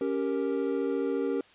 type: chord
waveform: triangle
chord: G diminished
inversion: second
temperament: equal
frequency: 277.2 / 392 / 466.2 Hz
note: Db4 / G4 / Bb4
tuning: 0 / 0 / 0 cents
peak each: -29 dBFS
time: 0.01-1.41 s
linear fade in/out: 2 ms
effects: white hiss -57 dBFS RMS until 1.54 s + resampled to 8000 Hz